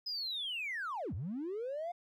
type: linear two-way sweep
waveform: triangle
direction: down then up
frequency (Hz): 5090 to 74.9 to 717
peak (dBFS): -33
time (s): 0.06-1.92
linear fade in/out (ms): 10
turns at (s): 1.14
effects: tanh soft clip ceiling -33 dBFS